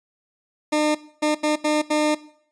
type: tone bursts at uneven times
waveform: 20% pulse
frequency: 302.5 Hz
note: D#4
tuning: 49 cents flat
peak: -13 dBFS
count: 5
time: 0.72-0.95 / 1.22-1.35 / 1.43-1.56 / 1.64-1.82 / 1.9-2.15 s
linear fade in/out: 10 ms
effects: noise-tail reverb RT60 0.6 s tail -18 dB re dry + resampled to 22050 Hz